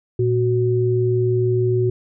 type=tone pair together; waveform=sine; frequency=116.54 / 370 Hz; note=A#2 / F#4; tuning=0 / 0 cents; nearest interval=octave + minor sixth; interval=2000 cents; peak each=-18 dBFS; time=0.19-1.9 s; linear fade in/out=5 ms; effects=none